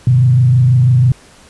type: tone with frequency modulation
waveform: sine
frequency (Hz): 125.3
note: B2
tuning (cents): +25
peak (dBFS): -6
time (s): 0.07-1.12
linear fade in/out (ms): 2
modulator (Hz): 26.1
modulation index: 0.53
effects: pink hiss -43 dBFS RMS until 1.49 s + resampled to 24000 Hz